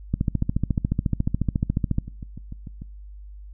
two click trains, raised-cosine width 5 ms, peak -9 / -23 dBFS, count 27 / 6, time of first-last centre 0.14-1.984 / 2.08-2.82 s, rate 14.1 / 6.76 Hz, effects noise-tail reverb RT60 0.6 s tail -26 dB re dry + added 50 Hz sine -38 dBFS peak until 3.53 s

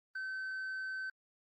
triangle tone with tanh clipping, 1535 Hz, G6, 37 cents flat, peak -38 dBFS, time 0.15-1.1 s, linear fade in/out 5 ms, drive 7 dB, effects Opus 32 kbps

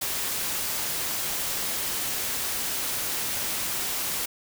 white noise, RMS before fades -29 dBFS, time 0.01-4.26 s, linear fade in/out 10 ms, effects none

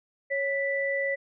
sine tone pair together, 552.8 / 1975.5 Hz, C#5 / B6, -5 / 0 cents, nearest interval octave + minor seventh, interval 2205 cents, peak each -28 dBFS, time 0.3-1.16 s, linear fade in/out 20 ms, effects none

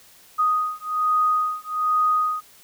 sine beating tone pair, 1244.5 / 1245.7 Hz, D#6 / D#6, 0 / +2 cents, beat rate 1.2 Hz, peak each -22 / -22 dBFS, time 0.38-2.41 s, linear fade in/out 20 ms, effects white hiss -51 dBFS RMS until 2.63 s

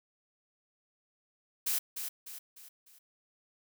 blue noise with echo, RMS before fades -31 dBFS, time 1.66-1.79 s, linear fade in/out 10 ms, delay 300 ms, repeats 4, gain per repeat -7 dB, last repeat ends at 2.99 s, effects none

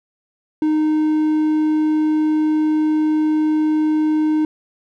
triangle tone, 308.6 Hz, D#4, 14 cents flat, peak -12 dBFS, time 0.62-4.45 s, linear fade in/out 2 ms, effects none

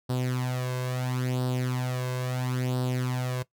sawtooth tone with flanger, 126.6 Hz, B2, 43 cents sharp, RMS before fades -29 dBFS, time 0.09-3.43 s, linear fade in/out 10 ms, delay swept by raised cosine 0.22 to 1.92 ms, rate 0.74 Hz, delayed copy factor +0.7, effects noise-tail reverb RT60 0.1 s tail -18 dB re dry

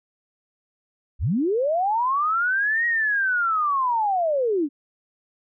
sine linear two-way sweep, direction up then down, 42.89 to 1902 to 267.5 Hz, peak -19 dBFS, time 1.19-4.69 s, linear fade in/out 50 ms, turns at 2.86 s, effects none

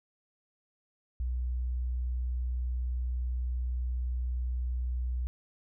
sine tone, 61.74 Hz, B1, in tune, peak -29 dBFS, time 1.2-5.27 s, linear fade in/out 0 ms, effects none

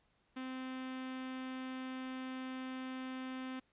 sawtooth tone with notch filter, 259.2 Hz, C4, 16 cents flat, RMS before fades -43 dBFS, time 0.36-3.6 s, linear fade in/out 10 ms, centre 610 Hz, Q 1.4, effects pink hiss -75 dBFS RMS until 3.72 s + resampled to 8000 Hz

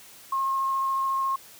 sine tone with vibrato, 1075 Hz, C6, 47 cents sharp, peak -23 dBFS, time 0.32-1.36 s, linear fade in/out 5 ms, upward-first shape sine, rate 14 Hz, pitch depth 8 cents each way, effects white hiss -49 dBFS RMS until 1.59 s + high-pass 60 Hz 12 dB/octave

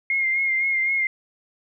sine tone with vibrato, 2128 Hz, C7, 29 cents sharp, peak -19 dBFS, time 0.1-1.07 s, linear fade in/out 2 ms, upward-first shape sine, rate 3.9 Hz, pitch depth 35 cents each way, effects none

